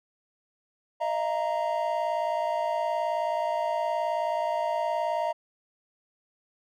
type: chord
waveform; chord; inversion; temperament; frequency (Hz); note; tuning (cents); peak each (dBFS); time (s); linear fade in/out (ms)
triangle; Eb suspended second; none; equal with one note detuned; 622.3 / 681.3 / 932.3; Eb5 / F5 / Bb5; 0 / -43 / 0; -28; 1-5.33; 20
effects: none